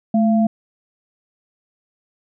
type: tone pair together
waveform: sine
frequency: 216.9 / 683.9 Hz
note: A3 / F5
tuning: -25 / -36 cents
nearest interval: octave + minor sixth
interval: 1989 cents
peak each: -13 / -21 dBFS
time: 0.14-0.47 s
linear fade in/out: 5 ms
effects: none